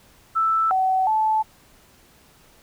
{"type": "tone with pitch steps", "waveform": "sine", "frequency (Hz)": [1321, 755, 871], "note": ["E6", "F#5", "A5"], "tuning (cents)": [3, 35, -18], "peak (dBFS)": -17, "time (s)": [0.35, 1.43], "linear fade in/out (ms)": 20, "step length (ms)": 360, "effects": ["pink hiss -54 dBFS RMS until 2.62 s"]}